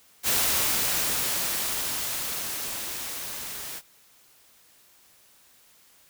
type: noise with level ramp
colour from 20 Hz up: white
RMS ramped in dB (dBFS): -23 to -37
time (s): 0.23-3.82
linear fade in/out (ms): 50
effects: white hiss -58 dBFS RMS until 6.09 s